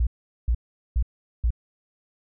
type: tone bursts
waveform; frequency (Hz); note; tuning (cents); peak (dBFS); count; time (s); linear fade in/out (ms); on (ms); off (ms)
sine; 58.27; A#1; 0; -18; 4; 0-1.506; 5; 69; 410
effects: none

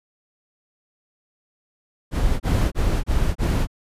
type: noise bursts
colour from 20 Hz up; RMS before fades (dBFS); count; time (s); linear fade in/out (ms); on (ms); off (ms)
brown; -19; 5; 2.11-3.672; 50; 290; 28
effects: resampled to 32000 Hz

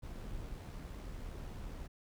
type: noise with amplitude modulation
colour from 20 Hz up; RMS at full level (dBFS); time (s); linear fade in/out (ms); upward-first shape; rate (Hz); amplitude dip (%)
brown; -43; 0.02-1.88; 20; sine; 73.6; 30
effects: none

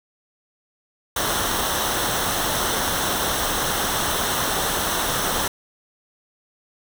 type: noise with comb filter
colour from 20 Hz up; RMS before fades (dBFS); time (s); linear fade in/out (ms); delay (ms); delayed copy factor
pink; -23; 1.16-5.48; 5; 0.42; -0.6
effects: none

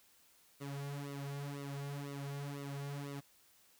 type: tone with flanger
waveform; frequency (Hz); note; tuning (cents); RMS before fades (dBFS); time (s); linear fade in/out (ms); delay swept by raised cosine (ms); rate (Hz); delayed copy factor
sawtooth; 141.2; C#3; +32; -43; 0.6-3.21; 20; 1.2 to 4; 2; -0.9
effects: white hiss -67 dBFS RMS until 3.79 s

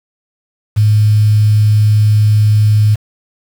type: tone with quantisation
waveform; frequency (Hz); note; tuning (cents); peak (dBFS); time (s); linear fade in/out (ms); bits
sine; 106.2; G#2; +39; -6; 0.76-2.96; 20; 5
effects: none

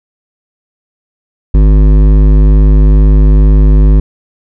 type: tone with hard clipping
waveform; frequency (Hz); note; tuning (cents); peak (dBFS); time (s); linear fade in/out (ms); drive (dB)
sine; 51.1; G#1; -27; -4; 1.54-4; 5; 13
effects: none

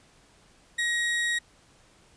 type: tone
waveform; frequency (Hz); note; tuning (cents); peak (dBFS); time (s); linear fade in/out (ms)
35% pulse; 1892; A#6; +25; -23; 0.78-1.39; 10
effects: pink hiss -59 dBFS RMS until 2.16 s + resampled to 22050 Hz

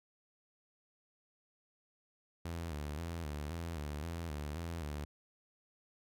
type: tone with vibrato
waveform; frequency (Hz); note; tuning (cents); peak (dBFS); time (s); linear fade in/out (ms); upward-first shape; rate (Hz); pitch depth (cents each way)
sawtooth; 78.8; D#2; +23; -35; 2.45-5.05; 5; square; 1.9; 110
effects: none

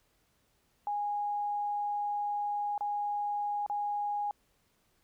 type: tone with dropouts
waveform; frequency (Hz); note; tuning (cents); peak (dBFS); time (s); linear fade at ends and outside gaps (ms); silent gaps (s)
sine; 824; G#5; -14; -30; 0.87-4.31; 1; 2.779-2.808 / 3.663-3.698
effects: pink hiss -72 dBFS RMS until 5.03 s

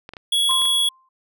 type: clicks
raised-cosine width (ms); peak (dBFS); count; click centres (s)
0.3; -20; 6; 0.091 / 0.136 / 0.168 / 0.511 / 0.618 / 0.655
type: tone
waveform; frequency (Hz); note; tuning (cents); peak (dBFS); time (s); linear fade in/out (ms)
square; 3352; G#7; +15; -17; 0.32-0.89; 5
type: tone with exponential decay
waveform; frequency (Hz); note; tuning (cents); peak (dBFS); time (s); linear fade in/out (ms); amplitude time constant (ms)
sine; 1046.5; C6; 0; -21; 0.49-1.09; 5; 130
effects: none

